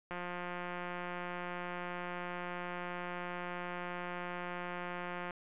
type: click train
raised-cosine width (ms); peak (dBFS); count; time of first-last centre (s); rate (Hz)
0.5; -26; 921; 0.11-5.308; 177
effects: resampled to 8000 Hz